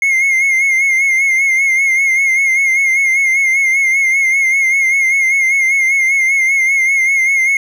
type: tone with vibrato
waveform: triangle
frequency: 2140 Hz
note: C7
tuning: 38 cents sharp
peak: -8 dBFS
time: 0.02-7.57 s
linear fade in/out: 2 ms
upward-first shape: sine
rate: 5.1 Hz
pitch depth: 51 cents each way
effects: none